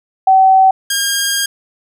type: tone pair in turn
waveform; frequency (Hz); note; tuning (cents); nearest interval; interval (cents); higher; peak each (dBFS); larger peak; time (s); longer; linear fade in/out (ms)
sine / 10% pulse; 763 / 1616.7; G5 / G#6; -47 / -47; octave + minor second; 1300; second; -5; neither; 0.27-0.71 / 0.9-1.46; second; 5
effects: none